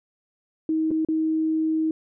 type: tone with dropouts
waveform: sine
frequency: 316.9 Hz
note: D#4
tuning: 32 cents sharp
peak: -20 dBFS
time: 0.69-1.91 s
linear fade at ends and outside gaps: 2 ms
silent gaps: 0.907-0.913 / 1.049-1.086 s
effects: none